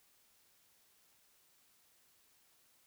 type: silence
effects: white hiss -70 dBFS RMS until 2.86 s